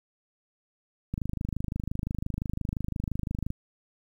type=click train; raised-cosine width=5 ms; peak=-18 dBFS; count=62; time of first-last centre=1.14-3.504 s; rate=25.8 Hz; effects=9-bit